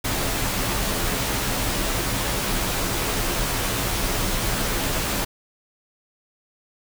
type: noise with comb filter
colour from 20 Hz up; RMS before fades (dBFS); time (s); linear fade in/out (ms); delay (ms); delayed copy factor
pink; -24; 0.04-5.25; 10; 13; -0.6
effects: none